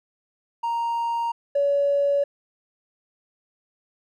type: tone pair in turn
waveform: triangle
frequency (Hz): 932.3 / 566.3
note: A#5 / C#5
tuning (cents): 0 / +37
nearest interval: major sixth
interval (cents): 863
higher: first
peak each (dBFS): -20 / -14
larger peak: second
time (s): 0.63-1.32 / 1.55-2.24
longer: neither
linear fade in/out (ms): 10
effects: tanh soft clip ceiling -16 dBFS